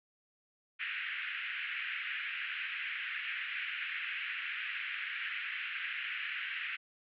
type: band-pass noise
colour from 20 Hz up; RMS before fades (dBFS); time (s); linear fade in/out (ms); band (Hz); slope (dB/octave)
white; -39; 0.79-6.77; 20; 1500 to 2800; 48
effects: none